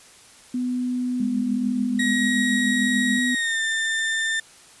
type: tone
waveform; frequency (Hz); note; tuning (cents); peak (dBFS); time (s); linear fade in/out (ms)
sine; 249.3; B3; +16; -22; 0.54-3.35; 5
type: tone with tremolo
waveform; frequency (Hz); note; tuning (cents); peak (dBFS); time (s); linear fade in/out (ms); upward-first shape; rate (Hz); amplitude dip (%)
sine; 207.7; G#3; 0; -22; 1.2-3.19; 2; triangle; 6.9; 65
type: tone with pitch glide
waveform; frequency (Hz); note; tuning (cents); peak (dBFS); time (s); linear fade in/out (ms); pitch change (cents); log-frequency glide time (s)
35% pulse; 1897 to 1792.6; A#6 to A6; +30 to +32; -20; 1.99-4.4; 5; -98; 3.28-3.6
effects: white hiss -49 dBFS RMS until 4.8 s + resampled to 24000 Hz